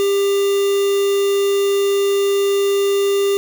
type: tone with quantisation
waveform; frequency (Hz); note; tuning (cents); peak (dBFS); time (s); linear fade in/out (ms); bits
triangle; 398.2; G4; +27; -12; 0-3.37; 0; 4
effects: none